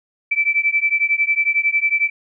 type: beating tone pair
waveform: sine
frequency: 2317 / 2328 Hz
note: D7 / D7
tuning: -24 / -16 cents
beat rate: 11 Hz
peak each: -18 / -18 dBFS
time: 0.31-2.1 s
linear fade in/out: 10 ms
effects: none